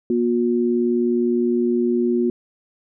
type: tone pair together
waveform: sine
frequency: 239.9 / 359.4 Hz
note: A#3 / F4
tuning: +50 / +50 cents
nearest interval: perfect fifth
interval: 700 cents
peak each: -19 dBFS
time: 0.1-2.3 s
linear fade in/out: 2 ms
effects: none